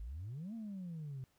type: exponential two-way sweep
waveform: sine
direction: up then down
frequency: 49 to 233.1 to 127 Hz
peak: -40 dBFS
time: 0-1.24 s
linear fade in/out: 0 ms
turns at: 0.54 s
effects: tanh soft clip ceiling -39 dBFS + pink hiss -75 dBFS RMS until 1.38 s